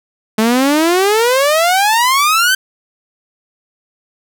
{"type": "exponential sweep", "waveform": "sawtooth", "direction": "up", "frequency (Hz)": [213.8, 1568], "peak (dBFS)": -6, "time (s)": [0.38, 2.55], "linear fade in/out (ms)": 5, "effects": []}